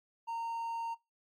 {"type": "tone with hard clipping", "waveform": "triangle", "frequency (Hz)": 921, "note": "A#5", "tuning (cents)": -21, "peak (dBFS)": -36, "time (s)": [0.27, 0.95], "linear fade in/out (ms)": 20, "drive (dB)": 6, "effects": ["noise-tail reverb RT60 0.2 s tail -18 dB re dry", "MP3 64 kbps"]}